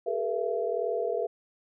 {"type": "tone cluster", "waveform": "sine", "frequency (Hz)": [400.6, 440, 482.2, 671], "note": ["G4", "A4", "B4", "E5"], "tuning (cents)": [38, 0, -41, 31], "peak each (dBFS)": [-34, -32, -31, -32], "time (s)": [0.06, 1.27], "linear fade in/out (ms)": 10, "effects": []}